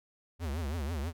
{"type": "tone with vibrato", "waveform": "square", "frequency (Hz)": 77, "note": "D#2", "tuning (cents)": -17, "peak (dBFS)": -33, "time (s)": [0.39, 1.13], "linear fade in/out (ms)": 50, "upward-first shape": "triangle", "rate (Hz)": 6.1, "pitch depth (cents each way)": 260, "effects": []}